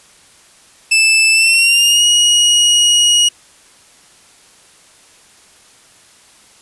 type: tone with pitch glide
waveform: sawtooth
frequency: 2637 to 2892 Hz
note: E7 to F#7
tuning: 0 to -40 cents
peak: -5 dBFS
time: 0.91-3.29 s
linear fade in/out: 10 ms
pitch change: +160 cents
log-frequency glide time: 1.32-2.05 s
effects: white hiss -46 dBFS RMS until 6.61 s + resampled to 24000 Hz